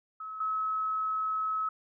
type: tone pair in turn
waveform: sine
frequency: 1288 / 1288 Hz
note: E6 / E6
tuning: -41 / -41 cents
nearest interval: unison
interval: 0 cents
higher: neither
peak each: -37 / -28 dBFS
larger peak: second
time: 0.2-0.4 / 0.4-1.69 s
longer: second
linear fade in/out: 5 ms
effects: none